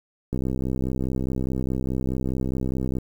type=click train; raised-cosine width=3 ms; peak=-14 dBFS; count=173; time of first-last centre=0.33-2.984 s; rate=64.8 Hz; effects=8-bit